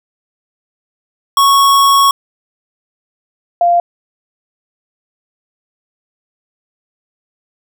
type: tone pair in turn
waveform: square / sine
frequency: 1107 / 694.6 Hz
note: C#6 / F5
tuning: -3 / -10 cents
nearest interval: minor sixth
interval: 807 cents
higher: first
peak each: -7 dBFS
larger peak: neither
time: 1.37-2.11 / 3.61-3.8 s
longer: first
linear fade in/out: 2 ms
effects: none